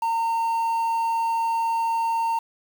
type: tone with quantisation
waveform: triangle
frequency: 914 Hz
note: A#5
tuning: 34 cents flat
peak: -19 dBFS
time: 0.02-2.39 s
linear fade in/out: 5 ms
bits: 7
effects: none